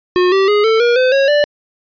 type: tone with pitch steps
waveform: square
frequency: 361.4 / 387.3 / 415.1 / 444.9 / 476.9 / 511.1 / 547.8 / 587.1 Hz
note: F#4 / G4 / G#4 / A4 / A#4 / C5 / C#5 / D5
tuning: -41 / -21 / -1 / +19 / +39 / -41 / -21 / -1 cents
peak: -10 dBFS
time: 0.16-1.44 s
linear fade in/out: 0 ms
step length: 160 ms
effects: resampled to 11025 Hz